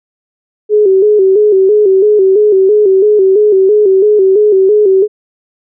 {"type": "tone with vibrato", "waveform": "sine", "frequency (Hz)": 401.4, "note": "G4", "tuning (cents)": 41, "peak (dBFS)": -4, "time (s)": [0.69, 5.08], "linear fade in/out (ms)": 50, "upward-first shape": "square", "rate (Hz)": 3, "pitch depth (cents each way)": 85, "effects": []}